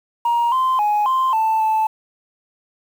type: tone with pitch steps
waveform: sine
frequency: 943 / 1039 / 836 / 1045 / 883 / 875 Hz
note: A#5 / C6 / G#5 / C6 / A5 / A5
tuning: +20 / -12 / +11 / -2 / +6 / -10 cents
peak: -13 dBFS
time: 0.25-1.87 s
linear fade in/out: 5 ms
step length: 270 ms
effects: tanh soft clip ceiling -12 dBFS + 7-bit